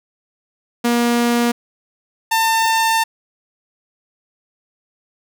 sawtooth tone pair in turn, 238 / 898.6 Hz, A#3 / A5, +36 / +36 cents, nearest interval octave + major seventh, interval 2300 cents, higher second, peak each -10 dBFS, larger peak neither, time 0.84-1.52 / 2.31-3.04 s, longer second, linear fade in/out 10 ms, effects none

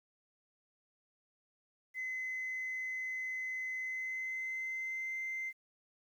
sine tone with pitch glide, 2039 to 2079 Hz, C7 to C7, -45 to -12 cents, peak -35 dBFS, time 1.94-5.53 s, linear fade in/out 50 ms, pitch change +33 cents, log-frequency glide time 3.78-5.19 s, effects tanh soft clip ceiling -33 dBFS + 11-bit

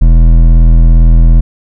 triangle tone with hard clipping, 41.2 Hz, E1, in tune, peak -3 dBFS, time 0.01-1.41 s, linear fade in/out 10 ms, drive 14 dB, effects none

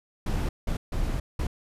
brown noise bursts at uneven times, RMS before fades -27 dBFS, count 4, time 0.26-0.49 / 0.67-0.77 / 0.92-1.2 / 1.39-1.47 s, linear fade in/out 5 ms, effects resampled to 32000 Hz

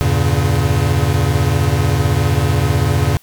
square chord, E diminished seventh, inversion none, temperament equal with one note detuned, 82.41 / 98 / 116.54 / 141.01 Hz, E2 / G2 / Bb2 / Db3, 0 / 0 / 0 / +30 cents, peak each -19 / -19 / -20 / -18 dBFS, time 0.01-3.17 s, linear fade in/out 0 ms, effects white hiss -50 dBFS RMS until 3.22 s

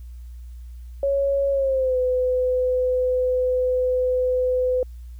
sine tone with pitch glide, 554.4 to 505.5 Hz, C#5 to B4, 0 to +40 cents, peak -18 dBFS, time 1.03-4.83 s, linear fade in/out 2 ms, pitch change -160 cents, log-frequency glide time 1.51-1.98 s, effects added 60 Hz sine -35 dBFS peak until 5.19 s + white hiss -63 dBFS RMS until 5.19 s

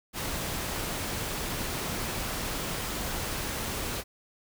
pink noise, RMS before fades -33 dBFS, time 0.13-4.04 s, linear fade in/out 50 ms, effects none

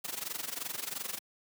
white noise with amplitude modulation, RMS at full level -35 dBFS, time 0.04-1.19 s, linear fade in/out 10 ms, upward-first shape sine, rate 22.9 Hz, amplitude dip 85%, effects high-pass 150 Hz 12 dB/octave

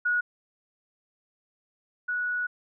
sine tone pair in turn, 1456 / 1467 Hz, F#6 / F#6, -28 / -15 cents, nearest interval unison, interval 13 cents, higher second, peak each -22 / -26 dBFS, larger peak first, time 0.05-0.21 / 2.08-2.47 s, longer second, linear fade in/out 10 ms, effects none

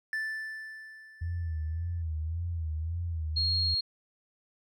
triangle tone with exponential decay, 1760 Hz, A6, in tune, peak -27 dBFS, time 0.13-2.02 s, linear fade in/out 1 ms, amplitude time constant 410 ms
sine tone with vibrato, 82 Hz, E2, 9 cents flat, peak -30 dBFS, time 1.21-3.75 s, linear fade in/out 10 ms, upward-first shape sine, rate 1.8 Hz, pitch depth 93 cents each way
sine tone, 4268 Hz, C8, 34 cents sharp, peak -26 dBFS, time 3.36-3.81 s, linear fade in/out 10 ms
effects none

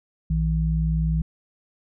sine tone pair together, 59.93 / 160 Hz, A#1 / D#3, +49 / +49 cents, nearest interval octave + perfect fourth, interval 1700 cents, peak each -22 dBFS, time 0.3-1.22 s, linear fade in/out 5 ms, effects none

